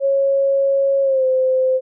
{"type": "tone with pitch glide", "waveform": "sine", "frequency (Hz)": [549, 518.5], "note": ["C#5", "C5"], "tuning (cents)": [-17, -16], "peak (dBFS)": -13, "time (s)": [0, 1.81], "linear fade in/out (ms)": 50, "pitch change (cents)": -99, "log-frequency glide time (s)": [1.02, 1.25], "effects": []}